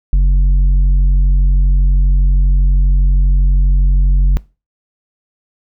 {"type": "tone with tanh clipping", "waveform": "triangle", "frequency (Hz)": 46.25, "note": "F#1", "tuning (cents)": 0, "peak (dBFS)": -8, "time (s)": [0.13, 4.37], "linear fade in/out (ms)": 0, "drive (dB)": 10, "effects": ["noise-tail reverb RT60 0.3 s tail -22 dB re dry"]}